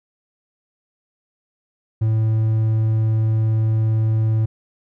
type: tone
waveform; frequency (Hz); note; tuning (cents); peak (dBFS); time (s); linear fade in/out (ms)
triangle; 110.3; A2; +5; -13; 2.01-4.46; 10
effects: none